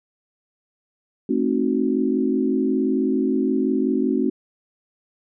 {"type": "chord", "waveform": "sine", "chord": "A diminished seventh", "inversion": "none", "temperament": "equal with one note detuned", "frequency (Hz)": [220, 265.4, 311.1, 370], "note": ["A3", "C4", "Eb4", "Gb4"], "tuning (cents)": [0, 25, 0, 0], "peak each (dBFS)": [-24, -21, -26, -24], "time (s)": [1.29, 4.3], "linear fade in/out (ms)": 5, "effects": []}